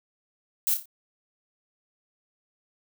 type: noise with echo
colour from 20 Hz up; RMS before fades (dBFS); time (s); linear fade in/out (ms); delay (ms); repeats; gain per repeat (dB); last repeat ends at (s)
violet; -24; 0.67-0.74; 0; 29; 4; -7; 0.856
effects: none